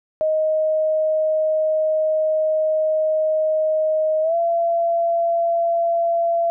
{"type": "tone with pitch glide", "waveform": "sine", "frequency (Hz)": [625, 677.6], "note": ["D#5", "E5"], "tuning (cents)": [8, 48], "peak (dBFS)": -16, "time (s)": [0.21, 6.5], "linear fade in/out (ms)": 0, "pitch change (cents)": 140, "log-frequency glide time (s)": [4.22, 4.35], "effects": []}